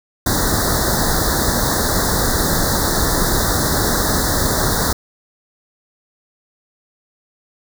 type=band-stop noise; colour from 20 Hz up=pink; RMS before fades=-17 dBFS; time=0.26-4.93 s; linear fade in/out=5 ms; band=1900 to 3700 Hz; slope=96 dB/octave; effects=none